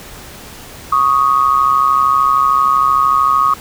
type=tone pair together; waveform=sine; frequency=1111.4 / 1244.5 Hz; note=C#6 / D#6; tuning=+4 / 0 cents; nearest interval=major second; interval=196 cents; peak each=-12 dBFS; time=0.92-3.54 s; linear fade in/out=5 ms; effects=pink hiss -34 dBFS RMS until 3.6 s